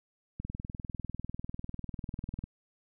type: click train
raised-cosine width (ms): 5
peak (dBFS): -25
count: 42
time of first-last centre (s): 0.4-2.44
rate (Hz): 20.1
effects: none